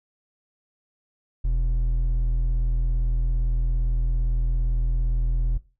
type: tone with hard clipping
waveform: sine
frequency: 41.2 Hz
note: E1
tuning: in tune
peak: -21 dBFS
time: 1.44-5.58 s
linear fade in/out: 10 ms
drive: 5 dB
effects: noise-tail reverb RT60 0.3 s tail -18 dB re dry